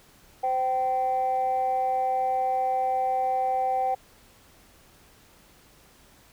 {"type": "tone pair together", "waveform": "sine", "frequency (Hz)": [517, 771.9], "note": ["C5", "G5"], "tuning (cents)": [-21, -27], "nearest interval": "perfect fifth", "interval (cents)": 694, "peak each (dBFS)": [-29, -22], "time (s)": [0.43, 3.95], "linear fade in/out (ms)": 10, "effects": ["tanh soft clip ceiling -18 dBFS", "pink hiss -56 dBFS RMS until 6.32 s"]}